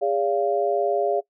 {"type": "tone cluster", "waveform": "sine", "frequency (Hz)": [409, 571, 692], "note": ["G#4", "D5", "F5"], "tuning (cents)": [-26, -49, -16], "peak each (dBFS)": -24, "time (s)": [0.01, 1.21], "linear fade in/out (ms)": 20, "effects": ["noise-tail reverb RT60 0.1 s tail -20 dB re dry"]}